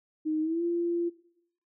sine tone with pitch glide, 311.1 to 343.2 Hz, D#4 to F4, 0 to -30 cents, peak -26 dBFS, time 0.25-1.1 s, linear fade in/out 20 ms, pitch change +170 cents, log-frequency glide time 0.41-0.63 s, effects noise-tail reverb RT60 0.7 s tail -17 dB re dry

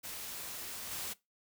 white noise with level steps, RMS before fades -43 / -40 dBFS, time 0.03-1.14 s, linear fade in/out 20 ms, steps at 0.91 s, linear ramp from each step 5 ms, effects noise-tail reverb RT60 0.2 s tail -20 dB re dry

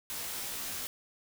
white noise with comb filter, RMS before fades -38 dBFS, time 0.1-0.87 s, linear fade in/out 0 ms, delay 17 ms, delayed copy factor -1, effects none

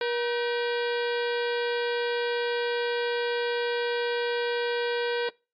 harmonic tone with a mistuned harmonic, 477.3 Hz, A#4, 41 cents sharp, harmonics 1 / 2 / 3 / 4 / 5 / 6 / 7 / 8 / 9 / 10, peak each -27 / -35 / -34 / -40 / -40 / -42 / -41 / -43 / -45 / -47 dBFS, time 0.01-5.29 s, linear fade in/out 2 ms, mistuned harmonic 3, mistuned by +120 cents, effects noise-tail reverb RT60 0.3 s tail -24 dB re dry + AAC 48 kbps

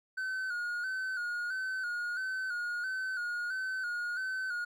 triangle tone with vibrato, 1481 Hz, F#6, 1 cent sharp, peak -31 dBFS, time 0.17-4.65 s, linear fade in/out 10 ms, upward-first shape square, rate 1.5 Hz, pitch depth 52 cents each way, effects none

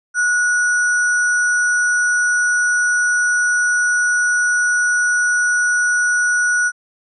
sine tone with sample-and-hold, 1460 Hz, F#6, 24 cents flat, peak -13 dBFS, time 0.14-6.72 s, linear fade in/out 50 ms, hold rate 7350 Hz, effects resampled to 24000 Hz

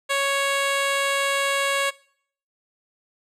10% pulse tone, 554.4 Hz, C#5, in tune, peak -12 dBFS, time 0.09-1.91 s, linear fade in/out 20 ms, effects noise-tail reverb RT60 0.6 s tail -22 dB re dry + low-pass 11000 Hz 12 dB/octave

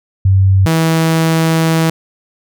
sine / sawtooth tone pair in turn, 96 / 162.34 Hz, G2 / E3, -36 / -26 cents, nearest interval major sixth, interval 910 cents, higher second, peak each -6 dBFS, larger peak neither, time 0.25-0.66 / 0.66-1.9 s, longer second, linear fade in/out 5 ms, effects none

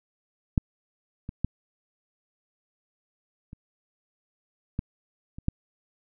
clicks, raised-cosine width 5 ms, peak -8 / -22 / -12 / -29 / -15 / -27 / -11 dBFS, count 7, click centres 0.578 / 1.291 / 1.446 / 3.531 / 4.791 / 5.385 / 5.484 s, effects none

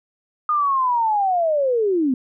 sine linear sweep, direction down, 1233 to 244.5 Hz, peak -16 dBFS, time 0.49-2.14 s, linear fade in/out 2 ms, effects none

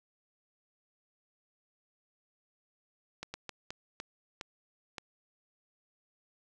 slowing click train, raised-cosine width 0.2 ms, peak -22 dBFS, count 7, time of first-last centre 3.23-4.982 s, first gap 110 ms, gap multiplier 1.39, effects none

